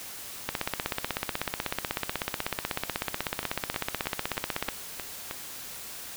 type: two click trains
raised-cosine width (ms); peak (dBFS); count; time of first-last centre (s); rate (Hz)
0.3; -11 / -17; 69 / 7; 0.49-4.688 / 3.43-5.311; 16.2 / 3.19
effects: white hiss -41 dBFS RMS until 6.16 s

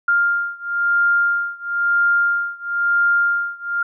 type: beating tone pair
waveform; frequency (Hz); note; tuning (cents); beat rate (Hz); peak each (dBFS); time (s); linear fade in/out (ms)
sine; 1400 / 1401; F6 / F6; +4 / +5; 1; -18 / -19; 0.08-3.83; 5
effects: none

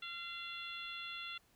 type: harmonic tone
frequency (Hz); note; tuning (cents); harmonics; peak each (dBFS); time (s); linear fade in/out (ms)
687; F5; -29; 2 / 3 / 4 / 5 / 6; -49 / -52 / -47 / -47 / -56; 0.02-1.38; 5
effects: pink hiss -71 dBFS RMS until 1.55 s

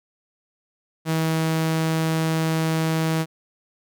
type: tone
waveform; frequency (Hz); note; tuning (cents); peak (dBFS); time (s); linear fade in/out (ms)
sawtooth; 160.7; E3; -44; -16; 1.05-3.26; 50
effects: none

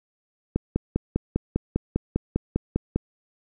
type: click train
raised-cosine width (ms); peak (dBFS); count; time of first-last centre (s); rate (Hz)
3; -9; 13; 0.56-2.96; 5
effects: none

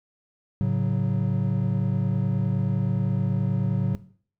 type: chord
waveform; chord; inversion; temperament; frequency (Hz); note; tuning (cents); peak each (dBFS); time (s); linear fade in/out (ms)
triangle; F# minor; first; equal with one note detuned; 108.99 / 138.59 / 185; A2 / C#3 / F#3; -16 / 0 / 0; -23; 0.61-3.95; 0
effects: noise-tail reverb RT60 0.5 s tail -17 dB re dry + tanh soft clip ceiling -9 dBFS

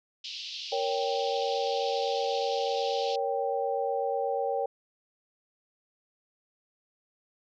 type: band-pass noise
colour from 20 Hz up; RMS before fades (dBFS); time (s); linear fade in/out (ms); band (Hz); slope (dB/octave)
pink; -39; 0.24-3.16; 5; 2800 to 5200; 48
type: chord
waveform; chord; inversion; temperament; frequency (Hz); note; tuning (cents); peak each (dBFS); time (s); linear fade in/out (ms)
sine; G diminished; first; equal; 466.2 / 554.4 / 784; Bb4 / Db5 / G5; 0 / 0 / 0; -31; 0.72-4.66; 5
effects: none

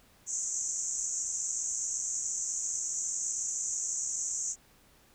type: band-pass noise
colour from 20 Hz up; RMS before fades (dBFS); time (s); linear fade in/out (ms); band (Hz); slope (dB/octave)
white; -34; 0.26-4.56; 50; 6100 to 7600; 96
effects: pink hiss -62 dBFS RMS until 5.14 s

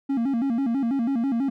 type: tone with vibrato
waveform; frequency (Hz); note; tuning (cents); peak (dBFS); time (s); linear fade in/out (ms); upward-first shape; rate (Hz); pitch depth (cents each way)
triangle; 252.4; B3; +38; -19; 0.09-1.5; 10; square; 6.1; 150
effects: none

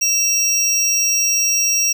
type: tone pair together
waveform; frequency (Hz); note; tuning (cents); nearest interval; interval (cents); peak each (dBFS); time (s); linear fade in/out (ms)
square; 2671 / 5660; E7 / F8; +22 / +22; octave + minor second; 1300; -25 / -15; 0.01-1.93; 10
effects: none

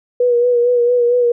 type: tone with vibrato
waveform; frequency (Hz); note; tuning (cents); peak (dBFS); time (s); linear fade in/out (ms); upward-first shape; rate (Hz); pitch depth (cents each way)
sine; 484.6; B4; -33; -10; 0.2-1.32; 5; sine; 4.4; 34
effects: none

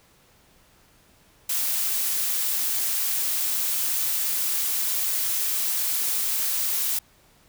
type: noise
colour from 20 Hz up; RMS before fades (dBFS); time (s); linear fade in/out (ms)
blue; -25; 1.49-6.99; 5
effects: pink hiss -58 dBFS RMS until 7.48 s

